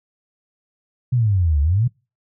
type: exponential two-way sweep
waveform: sine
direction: down then up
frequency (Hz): 130 to 69.5 to 130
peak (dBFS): -14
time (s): 1.12-1.88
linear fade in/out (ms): 10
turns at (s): 1.61
effects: noise-tail reverb RT60 0.3 s tail -26 dB re dry